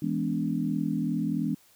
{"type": "chord", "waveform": "sine", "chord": "E dominant seventh", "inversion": "none", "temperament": "equal with one note detuned", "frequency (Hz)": [164.81, 207.7, 246.9, 288.5], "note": ["E3", "G#3", "B3", "D4"], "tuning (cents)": [0, 0, 0, -31], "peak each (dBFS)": -31, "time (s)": [0.02, 1.55], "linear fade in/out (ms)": 5, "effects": ["white hiss -60 dBFS RMS until 1.75 s"]}